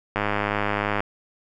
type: click train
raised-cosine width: 0.5 ms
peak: -8 dBFS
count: 88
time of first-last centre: 0.16-1.005 s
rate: 103 Hz
effects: none